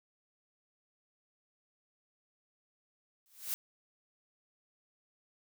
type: noise with exponential growth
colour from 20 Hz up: blue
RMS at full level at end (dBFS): -32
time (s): 3.26-3.54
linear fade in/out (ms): 0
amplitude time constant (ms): 59
effects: none